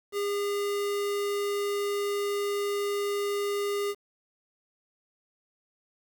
square tone, 406 Hz, G#4, 39 cents flat, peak -28 dBFS, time 0.12-3.95 s, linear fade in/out 50 ms, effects 9-bit

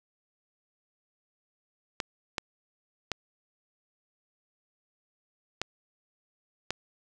clicks, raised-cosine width 0.2 ms, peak -12 dBFS, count 5, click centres 2.002 / 2.382 / 3.117 / 5.616 / 6.706 s, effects none

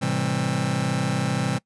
sawtooth chord, A minor seventh, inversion none, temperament just, 110 / 132 / 165 / 198 Hz, A2 / C3 / E3 / G3, 0 / +16 / +2 / +18 cents, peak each -27 / -21 / -23 / -24 dBFS, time 0.01-1.59 s, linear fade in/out 20 ms, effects noise-tail reverb RT60 0.1 s tail -23 dB re dry + resampled to 24000 Hz

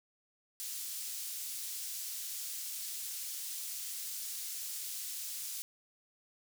pink high-pass noise, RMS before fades -41 dBFS, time 0.6-5.62 s, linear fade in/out 0 ms, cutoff 5800 Hz, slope 12 dB/octave, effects none

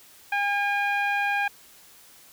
sawtooth tone with low-pass filter, 810 Hz, G#5, 43 cents flat, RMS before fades -25 dBFS, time 0.32-1.48 s, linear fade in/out 5 ms, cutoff 2100 Hz, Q 6.1, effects white hiss -52 dBFS RMS until 2.32 s

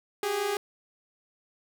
sawtooth tone pair together, 383.6 / 410 Hz, G4 / G#4, -37 / -22 cents, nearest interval minor second, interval 115 cents, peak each -30 / -24 dBFS, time 0.23-0.57 s, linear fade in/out 2 ms, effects none

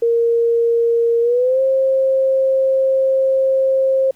sine tone with pitch glide, 465.6 to 531.8 Hz, A#4 to C5, -2 to +28 cents, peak -12 dBFS, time 0.02-4.11 s, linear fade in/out 5 ms, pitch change +230 cents, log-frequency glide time 1.21-1.61 s, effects pink hiss -55 dBFS RMS until 4.15 s

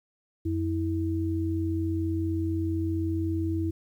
sine tone pair together, 89.7 / 325.1 Hz, F2 / E4, +47 / -24 cents, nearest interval octave + minor seventh, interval 2229 cents, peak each -28 dBFS, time 0.45-3.71 s, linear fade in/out 10 ms, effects 10-bit

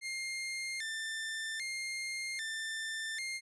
sawtooth tone with vibrato, 1944 Hz, B6, 28 cents flat, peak -33 dBFS, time 0.01-3.41 s, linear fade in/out 50 ms, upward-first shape square, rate 0.63 Hz, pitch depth 150 cents each way, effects resampled to 24000 Hz

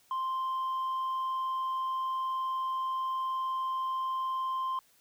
sine tone, 1046.5 Hz, C6, in tune, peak -27 dBFS, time 0.11-4.79 s, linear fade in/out 2 ms, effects tanh soft clip ceiling -29 dBFS + white hiss -65 dBFS RMS until 5 s

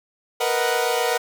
sawtooth chord, B major seventh, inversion third, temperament equal, 466.2 / 493.9 / 622.3 / 740 Hz, A#4 / B4 / D#5 / F#5, 0 / 0 / 0 / 0 cents, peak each -20 / -21 / -25 / -21 dBFS, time 0.4-1.18 s, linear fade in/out 10 ms, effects none

